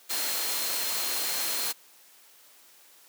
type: tone in noise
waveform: sine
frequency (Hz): 4200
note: C8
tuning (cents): +6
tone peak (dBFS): -36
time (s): 0.09-1.73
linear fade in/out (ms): 20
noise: white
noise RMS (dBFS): -30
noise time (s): 0.09-1.73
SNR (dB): -9
effects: white hiss -56 dBFS RMS until 3.08 s + high-pass 300 Hz 12 dB/octave